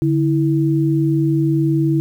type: tone pair together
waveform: sine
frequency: 145.17 / 325.9 Hz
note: D3 / E4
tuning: -20 / -20 cents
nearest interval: octave + major second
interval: 1400 cents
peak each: -16 dBFS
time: 0.02-2 s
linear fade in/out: 0 ms
effects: 8-bit